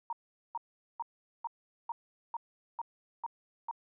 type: tone bursts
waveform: sine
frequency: 933 Hz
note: A#5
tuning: 1 cent sharp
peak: -33 dBFS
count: 9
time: 0.1-3.712 s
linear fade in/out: 2 ms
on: 28 ms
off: 420 ms
effects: none